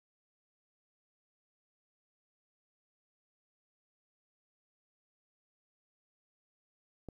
click, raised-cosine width 2 ms, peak -30 dBFS, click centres 7.087 s, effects 11-bit

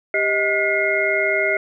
sine tone cluster, 396.2 / 631 / 1439 / 1986 / 2130 Hz, G4 / D#5 / F#6 / B6 / C7, +18 / +24 / -49 / +9 / +30 cents, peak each -24 / -22 / -25 / -28 / -20 dBFS, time 0.14-1.57 s, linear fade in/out 2 ms, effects none

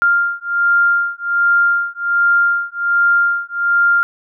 sine beating tone pair, 1396.9 / 1398.2 Hz, F6 / F6, 0 / +2 cents, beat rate 1.3 Hz, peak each -15 dBFS, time 0.02-4.03 s, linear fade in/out 0 ms, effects none

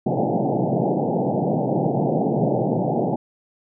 pink band-pass noise, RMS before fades -21 dBFS, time 0.06-3.16 s, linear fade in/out 5 ms, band 120 to 840 Hz, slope 96 dB/octave, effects none

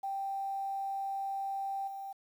sine tone with level steps, 784 Hz, G5, in tune, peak -33 / -39 dBFS, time 0.03-2.13 s, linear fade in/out 10 ms, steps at 1.87 s, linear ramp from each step 10 ms, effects 10-bit

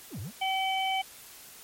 triangle exponential two-way sweep, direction down then up, 547 to 87.31 to 264.3 Hz, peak -33 dBFS, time 0.1-0.32 s, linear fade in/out 50 ms, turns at 0.2 s
harmonic tone, 765 Hz, G5, 42 cents flat, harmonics 1 / 3 / 4, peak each -28 / -33 / -33 dBFS, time 0.41-1.02 s, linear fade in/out 10 ms
effects white hiss -49 dBFS RMS until 1.63 s + MP3 64 kbps

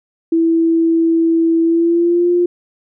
sine tone with pitch glide, 329.6 to 351.2 Hz, E4 to F4, 0 to +10 cents, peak -10 dBFS, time 0.32-2.46 s, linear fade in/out 5 ms, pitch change +110 cents, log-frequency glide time 1.62-2.3 s, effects none

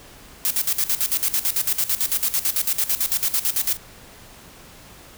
blue noise with tremolo, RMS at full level -20 dBFS, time 0.45-3.77 s, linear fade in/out 0 ms, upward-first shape square, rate 9 Hz, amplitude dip 80%, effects pink hiss -45 dBFS RMS until 5.17 s

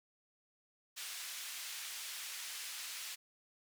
pink band-pass noise, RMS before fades -45 dBFS, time 0.96-3.16 s, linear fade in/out 20 ms, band 2300 to 14000 Hz, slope 12 dB/octave, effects none

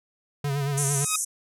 square tone with vibrato, 140.8 Hz, C#3, 27 cents sharp, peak -25 dBFS, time 0.44-1.05 s, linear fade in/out 5 ms, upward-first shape sine, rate 8.8 Hz, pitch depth 54 cents each way
white band-pass noise, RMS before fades -28 dBFS, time 0.77-1.25 s, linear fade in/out 10 ms, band 5800 to 11000 Hz, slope 96 dB/octave
15% pulse tone with exponential growth, 1259 Hz, D#6, 20 cents sharp, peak -16 dBFS, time 0.93-1.16 s, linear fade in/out 5 ms, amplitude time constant 50 ms
effects none

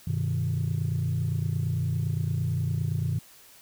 sine chord, G augmented, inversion none, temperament equal with one note detuned, 98 / 126.07 / 155.56 Hz, G2 / B2 / D#3, 0 / +36 / 0 cents, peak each -28 dBFS, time 0.07-3.19 s, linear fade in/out 5 ms, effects tanh soft clip ceiling -19 dBFS + white hiss -53 dBFS RMS until 3.61 s

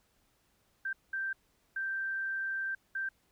sine tone bursts at uneven times, 1568 Hz, G6, in tune, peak -32 dBFS, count 4, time 0.85-0.93 / 1.13-1.33 / 1.76-2.75 / 2.95-3.09 s, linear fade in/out 5 ms, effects pink hiss -72 dBFS RMS until 3.31 s

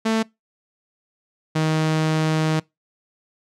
sawtooth tone pair in turn, 222.4 / 157.26 Hz, A3 / D#3, +19 / +19 cents, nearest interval tritone, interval 600 cents, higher first, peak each -14 dBFS, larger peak neither, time 0.05-0.23 / 1.55-2.6 s, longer second, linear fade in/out 10 ms, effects noise-tail reverb RT60 0.2 s tail -24 dB re dry + low-pass 7000 Hz 12 dB/octave

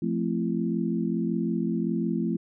sine chord, F major seventh, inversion none, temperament equal with one note detuned, 174.61 / 220 / 261.6 / 337.3 Hz, F3 / A3 / C4 / E4, 0 / 0 / 0 / +40 cents, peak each -29 / -28 / -32 / -31 dBFS, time 0.02-2.37 s, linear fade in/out 5 ms, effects none

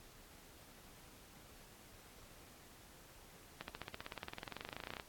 accelerating click train, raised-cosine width 0.3 ms, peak -27 dBFS, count 30, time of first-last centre 3.61-4.998 s, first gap 71 ms, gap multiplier 0.97, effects pink hiss -60 dBFS RMS until 5.08 s + AAC 64 kbps

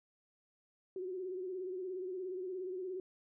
sine tone with vibrato, 370 Hz, F#4, in tune, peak -38 dBFS, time 0.96-3 s, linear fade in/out 2 ms, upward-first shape sine, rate 17 Hz, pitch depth 62 cents each way, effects none

